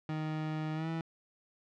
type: tone with pitch glide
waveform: 30% pulse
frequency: 155.56 to 163.29 Hz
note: D#3 to E3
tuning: 0 to -16 cents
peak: -31 dBFS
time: 0.09-1.01 s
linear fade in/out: 2 ms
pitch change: +84 cents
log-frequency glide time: 0.74-0.89 s
effects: low-pass 3000 Hz 12 dB/octave